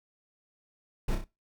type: noise with echo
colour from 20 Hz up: brown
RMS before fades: -27 dBFS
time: 1.08-1.15 s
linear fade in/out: 5 ms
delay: 31 ms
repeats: 3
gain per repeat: -5 dB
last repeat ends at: 1.243 s
effects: noise-tail reverb RT60 0.2 s tail -17 dB re dry